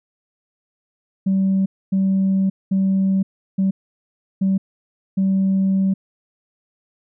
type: tone bursts at uneven times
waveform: sine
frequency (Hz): 192.3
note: G3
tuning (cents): -33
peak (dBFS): -13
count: 6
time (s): 1.26-1.66 / 1.92-2.5 / 2.71-3.23 / 3.58-3.71 / 4.41-4.58 / 5.17-5.94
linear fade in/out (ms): 10
effects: tanh soft clip ceiling -12 dBFS